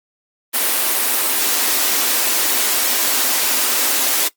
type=high-pass noise; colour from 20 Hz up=white; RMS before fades=-17 dBFS; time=0.53-4.29 s; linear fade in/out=20 ms; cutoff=230 Hz; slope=96 dB/octave; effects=noise-tail reverb RT60 0.1 s tail -18 dB re dry + Opus 32 kbps